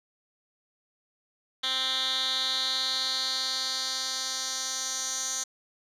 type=tone with band-pass filter sweep; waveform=10% pulse; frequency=261.6 Hz; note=C4; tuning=in tune; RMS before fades=-30 dBFS; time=1.63-5.44 s; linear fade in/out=10 ms; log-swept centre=3400 to 6200 Hz; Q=4.1; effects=none